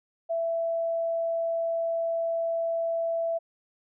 sine tone, 665 Hz, E5, 15 cents sharp, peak -25 dBFS, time 0.29-3.39 s, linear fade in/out 20 ms, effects none

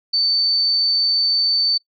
sine tone, 4543 Hz, C#8, 42 cents sharp, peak -15 dBFS, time 0.13-1.78 s, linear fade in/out 10 ms, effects noise-tail reverb RT60 0.1 s tail -24 dB re dry

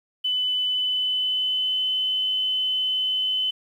sine tone with pitch glide, 3003 to 3033 Hz, F#7 to F#7, +25 to +42 cents, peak -21 dBFS, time 0.24-3.51 s, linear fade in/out 10 ms, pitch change +17 cents, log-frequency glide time 0.69-1.86 s, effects 9-bit

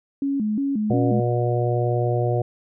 sine tone with vibrato, 243.1 Hz, B3, 27 cents flat, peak -20 dBFS, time 0.22-1.2 s, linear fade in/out 2 ms, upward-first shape square, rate 2.8 Hz, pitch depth 230 cents each way
harmonic tone, 120.7 Hz, B2, 39 cents flat, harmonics 1 / 3 / 4 / 5 / 6, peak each -21 / -26 / -27 / -28 / -29 dBFS, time 0.9-2.42 s, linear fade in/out 5 ms
effects none

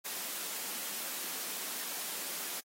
white high-pass noise, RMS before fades -39 dBFS, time 0.04-2.61 s, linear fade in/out 20 ms, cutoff 180 Hz, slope 48 dB/octave, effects AAC 48 kbps

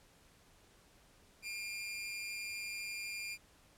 sawtooth tone with amplitude modulation, 2396 Hz, D7, 34 cents sharp, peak -34 dBFS, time 1.42-3.38 s, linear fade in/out 50 ms, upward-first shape sine, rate 207 Hz, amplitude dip 60%, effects pink hiss -65 dBFS RMS until 3.77 s + low-pass 12000 Hz 12 dB/octave

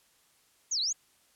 sine exponential two-way sweep, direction down then up, 7040 to 3816 to 7040 Hz, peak -27 dBFS, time 0.71-0.93 s, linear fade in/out 10 ms, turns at 0.8 s, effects white hiss -66 dBFS RMS until 1.35 s + low-pass 12000 Hz 12 dB/octave

